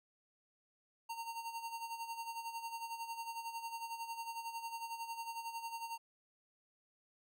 square tone with tremolo, 920 Hz, A#5, 23 cents flat, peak -40 dBFS, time 1.09-5.98 s, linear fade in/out 10 ms, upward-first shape sine, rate 11 Hz, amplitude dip 65%, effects none

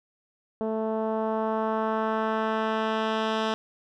10% pulse tone with low-pass filter sweep, 220 Hz, A3, in tune, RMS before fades -27 dBFS, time 0.61-3.54 s, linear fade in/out 0 ms, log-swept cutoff 540 to 3900 Hz, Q 1.1, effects none

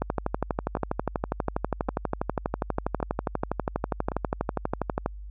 two click trains, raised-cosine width 1 ms, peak -16 / -11 dBFS, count 4 / 63, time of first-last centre 0.77-4.118 / 0.02-5.061 s, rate 0.896 / 12.3 Hz, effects added 50 Hz sine -37 dBFS peak until 5.3 s

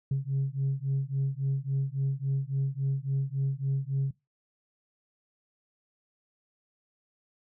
sine beating tone pair, 134.7 / 138.3 Hz, C#3 / C#3, -49 / -4 cents, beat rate 3.6 Hz, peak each -28 dBFS, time 0.11-4.11 s, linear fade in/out 5 ms, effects noise-tail reverb RT60 0.2 s tail -20 dB re dry + tanh soft clip ceiling -22 dBFS

